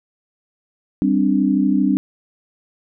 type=chord; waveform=sine; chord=G suspended fourth; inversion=none; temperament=just; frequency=196 / 261.3 / 294 Hz; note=G3 / C4 / D4; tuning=0 / -2 / +2 cents; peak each=-18 dBFS; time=1.02-1.97 s; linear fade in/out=0 ms; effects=none